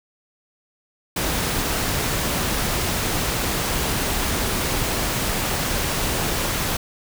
pink noise, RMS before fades -23 dBFS, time 1.16-6.77 s, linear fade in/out 5 ms, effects none

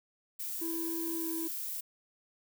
violet noise, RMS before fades -38 dBFS, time 0.39-1.81 s, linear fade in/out 10 ms
triangle tone with pitch glide, 330.5 to 327.3 Hz, E4 to E4, +5 to -12 cents, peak -33 dBFS, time 0.61-1.48 s, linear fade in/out 10 ms, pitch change -17 cents, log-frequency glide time 1.17-1.35 s
effects none

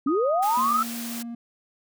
sine linear sweep, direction up, 252.2 to 1350 Hz, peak -20 dBFS, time 0.06-0.83 s, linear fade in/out 5 ms
sine tone, 1244.5 Hz, D#6, in tune, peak -28 dBFS, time 0.07-0.82 s, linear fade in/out 5 ms
white high-pass noise, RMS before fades -36 dBFS, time 0.42-1.23 s, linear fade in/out 10 ms, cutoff 230 Hz, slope 12 dB/octave
triangle tone with vibrato, 234.4 Hz, A#3, 10 cents sharp, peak -30 dBFS, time 0.57-1.35 s, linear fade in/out 5 ms, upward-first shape sine, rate 19 Hz, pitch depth 10 cents each way
effects none

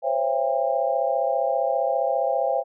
sine tone cluster, 518 / 553 / 672 / 804 Hz, C5 / C#5 / E5 / G5, -17 / -4 / +33 / +44 cents, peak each -26 / -26 / -25 / -26 dBFS, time 0.02-2.64 s, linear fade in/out 50 ms, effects none

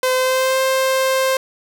sawtooth tone with pitch glide, 513 to 526.5 Hz, C5 to C5, -34 to +11 cents, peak -11 dBFS, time 0.03-1.37 s, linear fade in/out 2 ms, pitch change +45 cents, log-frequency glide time 0.15-0.6 s, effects none

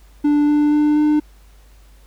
triangle tone with pitch steps, 293.7 / 296.1 / 298.5 / 300.9 Hz, D4 / D4 / D4 / D4, 0 / +14 / +28 / +42 cents, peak -10 dBFS, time 0.24-1.2 s, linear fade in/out 10 ms, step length 240 ms, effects added 50 Hz sine -44 dBFS peak until 2.06 s + pink hiss -55 dBFS RMS until 2.06 s

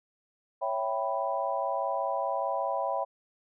sine chord, C# half-diminished seventh, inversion none, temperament equal with one note detuned, 554.4 / 659.3 / 780.8 / 987.8 Hz, C#5 / E5 / G5 / B5, 0 / 0 / -7 / 0 cents, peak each -33 dBFS, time 0.61-3.05 s, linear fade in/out 20 ms, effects none

